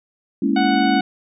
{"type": "chord", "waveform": "sine", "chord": "A# half-diminished seventh", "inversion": "third", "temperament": "equal", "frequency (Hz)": [207.7, 233.1, 277.2, 329.6], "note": ["G#3", "A#3", "C#4", "E4"], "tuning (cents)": [0, 0, 0, 0], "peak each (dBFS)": [-21, -23, -19, -23], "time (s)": [0.42, 1.01], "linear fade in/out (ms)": 5}
{"type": "harmonic tone", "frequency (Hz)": 740, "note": "F#5", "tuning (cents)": 0, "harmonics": [1, 2, 3, 4, 5, 6], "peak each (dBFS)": [-19, -25, -29, -31, -33, -35], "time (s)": [0.56, 1.01], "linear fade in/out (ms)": 5}
{"effects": []}